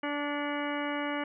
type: harmonic tone with a mistuned harmonic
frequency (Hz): 290.7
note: D4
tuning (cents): -18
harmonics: 1 / 2 / 3 / 4 / 5 / 6 / 7 / 8 / 10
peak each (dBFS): -34 / -37 / -39 / -40 / -41 / -42 / -42 / -43 / -44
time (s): 0.03-1.24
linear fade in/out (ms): 5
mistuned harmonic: 8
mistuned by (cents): -38
effects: none